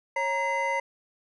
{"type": "tone cluster", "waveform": "triangle", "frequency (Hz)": [547, 937, 2044], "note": ["C#5", "A#5", "C7"], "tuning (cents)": [-23, 9, -41], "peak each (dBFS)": [-29, -26, -28], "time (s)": [0.16, 0.8], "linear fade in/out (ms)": 5, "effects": ["resampled to 24000 Hz"]}